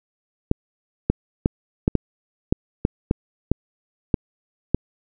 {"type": "clicks", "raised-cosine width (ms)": 3, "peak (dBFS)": -3, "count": 11, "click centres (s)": [0.514, 1.1, 1.459, 1.879, 1.953, 2.525, 2.851, 3.111, 3.516, 4.142, 4.746], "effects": []}